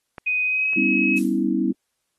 clicks, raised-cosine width 0.5 ms, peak -19 / -29 dBFS, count 2, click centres 0.182 / 0.733 s
sine tone with pitch glide, 2500 to 2558 Hz, D#7 to D#7, +8 to +47 cents, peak -19 dBFS, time 0.26-1.19 s, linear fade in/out 10 ms, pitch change +39 cents, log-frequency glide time 0.44-0.74 s
sine chord, C# half-diminished seventh, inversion second, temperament equal with one note detuned, 196 / 246.9 / 277.2 / 324 Hz, G3 / B3 / C#4 / E4, 0 / 0 / 0 / -30 cents, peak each -25 / -24 / -25 / -23 dBFS, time 0.76-1.72 s, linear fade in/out 10 ms
violet noise with exponential decay, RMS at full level -30 dBFS, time 1.17-1.5 s, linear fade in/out 1 ms, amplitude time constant 70 ms
effects white hiss -75 dBFS RMS until 2.18 s + AAC 32 kbps

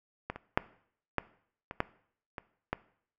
clicks, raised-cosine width 0.5 ms, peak -19 / -26 / -8 / -12 / -23 / -12 / -23 / -15 dBFS, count 8, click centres 0.3 / 0.36 / 0.575 / 1.183 / 1.711 / 1.804 / 2.382 / 2.73 s, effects noise-tail reverb RT60 0.6 s tail -19 dB re dry

